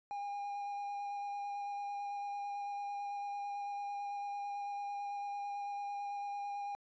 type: tone with vibrato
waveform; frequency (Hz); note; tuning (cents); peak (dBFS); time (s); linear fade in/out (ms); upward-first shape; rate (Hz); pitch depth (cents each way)
triangle; 810; G#5; -43; -36; 0.11-6.75; 0; square; 9; 9
effects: resampled to 16000 Hz